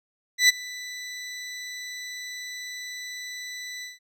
20% pulse tone with ADSR envelope, 1986 Hz, B6, 9 cents sharp, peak -7 dBFS, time 0.38-3.99 s, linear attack 110 ms, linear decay 18 ms, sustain -22 dB, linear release 160 ms, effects low-pass 11000 Hz 12 dB/octave

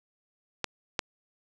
clicks, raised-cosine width 0.2 ms, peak -11 / -9 dBFS, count 2, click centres 0.643 / 0.992 s, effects none

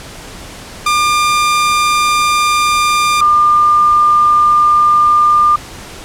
sawtooth / sine tone pair in turn, 1200 / 1200 Hz, D6 / D6, +37 / +37 cents, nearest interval unison, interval 0 cents, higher neither, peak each -6 dBFS, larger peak neither, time 0.86-3.21 / 3.21-5.56 s, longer neither, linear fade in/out 5 ms, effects pink hiss -31 dBFS RMS until 6.04 s + low-pass 10000 Hz 12 dB/octave

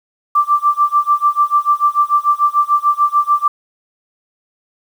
sine tone with tremolo, 1174.7 Hz, D6, in tune, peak -7 dBFS, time 0.35-3.48 s, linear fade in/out 5 ms, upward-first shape sine, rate 6.8 Hz, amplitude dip 95%, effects 7-bit

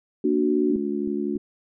sine chord, Bb augmented, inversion none, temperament equal, 233.1 / 293.7 / 370 Hz, Bb3 / D4 / F#4, 0 / 0 / 0 cents, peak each -25 / -22 / -22 dBFS, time 0.24-0.76 s, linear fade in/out 5 ms
harmonic tone, 72 Hz, D2, 34 cents flat, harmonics 3 / 4 / 5, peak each -28 / -28 / -28 dBFS, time 0.7-1.38 s, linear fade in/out 10 ms
clicks, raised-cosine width 3 ms, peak -28 dBFS, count 3, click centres 0.762 / 1.075 / 1.357 s
effects none

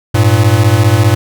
square beating tone pair, 100 / 115 Hz, G2 / A#2, +35 / -23 cents, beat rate 15 Hz, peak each -10 dBFS, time 0.14-1.15 s, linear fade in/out 10 ms, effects none

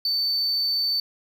triangle tone, 4537 Hz, C#8, 39 cents sharp, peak -20 dBFS, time 0.05-1 s, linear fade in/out 2 ms, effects none

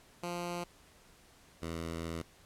10% pulse tone pair in turn, 174.5 / 82.73 Hz, F3 / E2, -1 / +7 cents, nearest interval octave + minor second, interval 1292 cents, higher first, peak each -28 / -29 dBFS, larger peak first, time 0.23-0.64 / 1.62-2.22 s, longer second, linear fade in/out 5 ms, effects pink hiss -61 dBFS RMS until 2.45 s + low-pass 12000 Hz 12 dB/octave

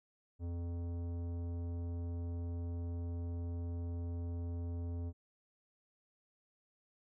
sine tone with tanh clipping, 85.8 Hz, F2, 30 cents flat, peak -39 dBFS, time 0.39-5.13 s, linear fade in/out 50 ms, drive 14 dB, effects none

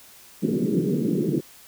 pink band-pass noise, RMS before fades -23 dBFS, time 0.42-1.41 s, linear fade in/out 20 ms, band 150 to 420 Hz, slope 48 dB/octave, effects white hiss -49 dBFS RMS until 1.67 s

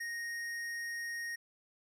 triangle tone with hard clipping, 1864.7 Hz, A#6, in tune, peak -39 dBFS, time 0-1.36 s, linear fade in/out 10 ms, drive 15 dB, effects none

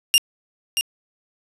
sawtooth tone with echo, 2805 Hz, F7, 7 cents sharp, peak -8 dBFS, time 0.14-0.18 s, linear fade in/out 0 ms, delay 630 ms, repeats 1, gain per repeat -7 dB, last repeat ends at 0.81 s, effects resampled to 32000 Hz + 8-bit

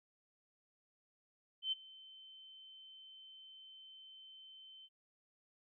sine tone with ADSR envelope, 3081 Hz, G7, 31 cents flat, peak -32 dBFS, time 1.62-4.89 s, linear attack 100 ms, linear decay 20 ms, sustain -22 dB, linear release 43 ms, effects none

